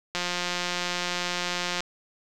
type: click train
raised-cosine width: 0.2 ms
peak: -11 dBFS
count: 294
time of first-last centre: 0.15-1.805 s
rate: 177 Hz
effects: none